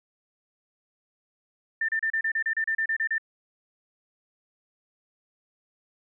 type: tone bursts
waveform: sine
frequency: 1790 Hz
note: A6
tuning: 29 cents sharp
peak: -23 dBFS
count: 13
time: 1.81-3.182 s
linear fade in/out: 5 ms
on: 76 ms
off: 32 ms
effects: none